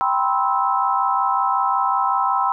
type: chord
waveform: sine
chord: C major seventh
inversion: second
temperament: just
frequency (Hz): 784.9 / 981.1 / 1046.5 / 1308.1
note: G5 / B5 / C6 / E6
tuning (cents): +2 / -12 / 0 / -14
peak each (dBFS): -22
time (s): 0.01-2.52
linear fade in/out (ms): 0
effects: none